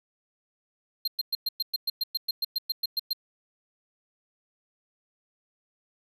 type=tone bursts; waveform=square; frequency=4186 Hz; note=C8; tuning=in tune; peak=-25 dBFS; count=16; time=1.05-3.132 s; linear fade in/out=5 ms; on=27 ms; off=110 ms; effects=none